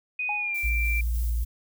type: tone with pitch glide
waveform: sine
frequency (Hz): 2489 to 2355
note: D#7 to D7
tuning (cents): 0 to +4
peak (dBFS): -26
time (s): 0.19-1.01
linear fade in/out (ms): 5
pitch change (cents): -96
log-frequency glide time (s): 0.36-0.57
type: tone with exponential decay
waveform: sine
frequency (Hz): 832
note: G#5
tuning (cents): +3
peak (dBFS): -27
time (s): 0.29-0.67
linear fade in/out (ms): 2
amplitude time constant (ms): 82
type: noise with tremolo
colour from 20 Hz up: violet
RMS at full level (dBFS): -41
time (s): 0.54-1.45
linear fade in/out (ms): 10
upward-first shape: square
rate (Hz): 3.3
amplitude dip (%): 30
type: tone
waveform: sine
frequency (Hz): 58.27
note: A#1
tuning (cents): 0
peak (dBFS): -23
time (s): 0.63-1.45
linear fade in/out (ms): 20
effects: none